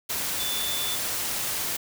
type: tone in noise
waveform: sine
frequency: 3500 Hz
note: A7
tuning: 10 cents flat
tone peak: -30 dBFS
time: 0.39-0.96 s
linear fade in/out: 10 ms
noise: white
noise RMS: -29 dBFS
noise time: 0.09-1.77 s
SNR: -4 dB
effects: none